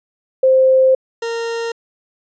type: tone pair in turn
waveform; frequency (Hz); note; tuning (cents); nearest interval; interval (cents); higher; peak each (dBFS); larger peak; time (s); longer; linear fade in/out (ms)
sine / 40% pulse; 523.3 / 462.1; C5 / A#4; 0 / -15; major second; 215; first; -8 / -19; first; 0.43-0.95 / 1.22-1.72; first; 5
effects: resampled to 16000 Hz